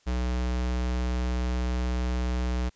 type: tone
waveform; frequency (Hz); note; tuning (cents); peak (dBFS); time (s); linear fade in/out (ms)
square; 61.74; B1; 0; -26; 0.06-2.7; 20
effects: white hiss -64 dBFS RMS until 2.75 s + resampled to 16000 Hz